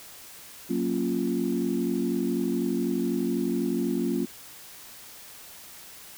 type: chord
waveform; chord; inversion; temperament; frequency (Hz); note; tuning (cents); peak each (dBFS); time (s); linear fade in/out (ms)
sine; Gb major seventh; none; equal; 185 / 233.1 / 277.2 / 349.2; Gb3 / Bb3 / Db4 / F4; 0 / 0 / 0 / 0; -31 / -28 / -29 / -29; 0.69-4.26; 20
effects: tanh soft clip ceiling -15 dBFS + white hiss -46 dBFS RMS until 6.17 s